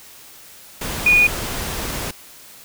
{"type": "tone in noise", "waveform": "sine", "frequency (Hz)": 2456, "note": "D#7", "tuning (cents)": -23, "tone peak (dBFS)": -10, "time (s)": [1.06, 1.27], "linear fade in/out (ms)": 5, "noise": "pink", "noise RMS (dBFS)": -26, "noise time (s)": [0.81, 2.11], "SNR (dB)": 13, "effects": ["white hiss -43 dBFS RMS until 2.64 s"]}